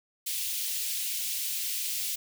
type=high-pass noise; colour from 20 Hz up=white; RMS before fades=-32 dBFS; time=0.26-2.16 s; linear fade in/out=10 ms; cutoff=2500 Hz; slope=24 dB/octave; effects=none